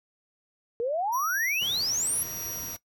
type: exponential sweep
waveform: sine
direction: up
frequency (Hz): 450.7 to 11580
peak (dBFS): -25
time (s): 0.8-2.23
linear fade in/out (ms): 0
type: tone with tremolo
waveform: 25% pulse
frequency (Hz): 5760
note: F#8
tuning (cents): -47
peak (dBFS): -26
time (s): 1.12-2.77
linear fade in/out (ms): 20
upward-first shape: triangle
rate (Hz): 0.92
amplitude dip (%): 65
type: noise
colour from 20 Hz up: pink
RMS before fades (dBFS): -43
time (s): 1.61-2.77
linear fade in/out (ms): 10
effects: noise-tail reverb RT60 0.1 s tail -19 dB re dry + high-pass 60 Hz 12 dB/octave